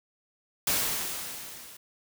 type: noise with level ramp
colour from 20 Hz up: white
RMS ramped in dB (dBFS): -25 to -48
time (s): 0.67-1.77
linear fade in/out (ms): 5
effects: none